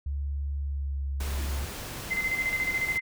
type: tone with pitch glide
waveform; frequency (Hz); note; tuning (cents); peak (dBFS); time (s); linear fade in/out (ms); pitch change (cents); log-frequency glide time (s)
sine; 70.6 to 68.99; C#2 to C#2; +32 to -8; -28; 0.06-1.65; 5; -40; 0.58-1.03
type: noise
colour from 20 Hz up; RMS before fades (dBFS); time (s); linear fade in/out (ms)
pink; -38; 1.2-2.98; 5
type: tone with tremolo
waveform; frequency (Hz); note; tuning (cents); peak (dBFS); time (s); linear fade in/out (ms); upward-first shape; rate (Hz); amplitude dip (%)
sine; 2067; C7; -22; -24; 2.1-3.01; 20; square; 14; 55
effects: none